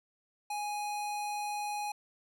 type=tone with low-pass filter; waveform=square; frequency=830.6 Hz; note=G#5; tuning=in tune; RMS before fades=-36 dBFS; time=0.5-1.92 s; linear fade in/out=5 ms; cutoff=12000 Hz; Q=0.96; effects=none